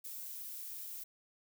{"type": "noise with flanger", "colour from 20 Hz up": "violet", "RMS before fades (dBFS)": -45, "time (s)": [0.04, 1.04], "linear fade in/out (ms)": 10, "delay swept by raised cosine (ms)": [1.6, 3.8], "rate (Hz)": 2.5, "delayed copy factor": 0.5, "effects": []}